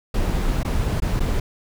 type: noise with dropouts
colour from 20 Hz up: brown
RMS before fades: -21 dBFS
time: 0.14-1.4 s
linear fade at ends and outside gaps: 5 ms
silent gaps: 0.632-0.648 / 1.002-1.02 / 1.196-1.203 s
effects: none